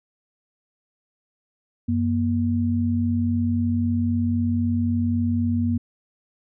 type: tone pair together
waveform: sine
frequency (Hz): 93.9 / 237.7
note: F#2 / A#3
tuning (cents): +26 / +34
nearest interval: octave + major third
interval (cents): 1608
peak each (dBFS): -23 / -21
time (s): 1.88-5.78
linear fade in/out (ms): 10
effects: none